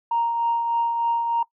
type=tone with tremolo; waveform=sine; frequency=932.3 Hz; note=A#5; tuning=in tune; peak=-17 dBFS; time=0.11-1.43 s; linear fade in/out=5 ms; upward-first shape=triangle; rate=3.3 Hz; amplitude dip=45%; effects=noise-tail reverb RT60 0.1 s tail -21 dB re dry + tanh soft clip ceiling -14 dBFS